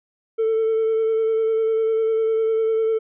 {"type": "tone with vibrato", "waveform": "triangle", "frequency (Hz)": 444.8, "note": "A4", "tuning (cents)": 19, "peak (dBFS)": -14, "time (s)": [0.38, 2.99], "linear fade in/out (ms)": 20, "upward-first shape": "sine", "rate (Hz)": 10, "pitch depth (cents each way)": 18, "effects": ["tanh soft clip ceiling -13 dBFS", "resampled to 8000 Hz"]}